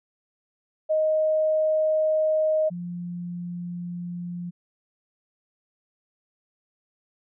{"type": "tone pair in turn", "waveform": "sine", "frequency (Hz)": [624, 175.1], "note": ["D#5", "F3"], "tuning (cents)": [5, 5], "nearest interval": "octave + minor seventh", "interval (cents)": 2200, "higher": "first", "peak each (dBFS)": [-19, -30], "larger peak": "first", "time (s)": [[0.89, 2.7], [2.7, 4.51]], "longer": "neither", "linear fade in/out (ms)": 20, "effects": []}